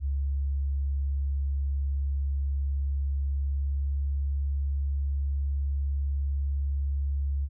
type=tone with pitch glide; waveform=sine; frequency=69.4 to 69.84 Hz; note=C#2 to C#2; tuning=+3 to +14 cents; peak=-25 dBFS; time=0-7.49 s; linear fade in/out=50 ms; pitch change=+11 cents; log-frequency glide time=3.29-4.03 s; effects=none